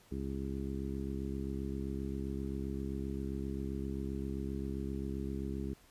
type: harmonic tone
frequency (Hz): 67.6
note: C#2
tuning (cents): -43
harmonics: 1 / 2 / 3 / 4 / 5 / 6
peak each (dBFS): -40 / -44 / -41 / -44 / -44 / -46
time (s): 0.11-5.74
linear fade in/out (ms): 10
effects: pink hiss -63 dBFS RMS until 5.9 s + resampled to 32000 Hz